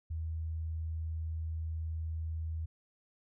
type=tone; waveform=sine; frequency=80.4 Hz; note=E2; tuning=43 cents flat; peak=-34 dBFS; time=0.1-2.66 s; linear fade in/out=10 ms; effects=none